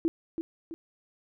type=tone with echo; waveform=sine; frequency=329.6 Hz; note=E4; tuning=in tune; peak=-22 dBFS; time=0.05-0.08 s; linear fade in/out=0 ms; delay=330 ms; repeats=2; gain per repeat=-7 dB; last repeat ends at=0.74 s; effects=none